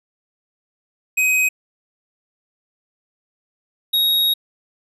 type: tone pair in turn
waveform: square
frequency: 2520 / 3776 Hz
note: D#7 / A#7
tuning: +21 / +22 cents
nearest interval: perfect fifth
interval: 701 cents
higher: second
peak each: -15 dBFS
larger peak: neither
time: 1.17-1.49 / 3.93-4.34 s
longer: second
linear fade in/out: 10 ms
effects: resampled to 32000 Hz